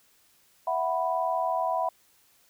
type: chord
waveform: sine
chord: E suspended second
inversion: none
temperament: equal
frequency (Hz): 659.3 / 740 / 987.8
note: E5 / F#5 / B5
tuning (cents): 0 / 0 / 0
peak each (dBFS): -29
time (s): 0.67-1.89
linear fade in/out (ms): 5
effects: white hiss -63 dBFS RMS until 2.49 s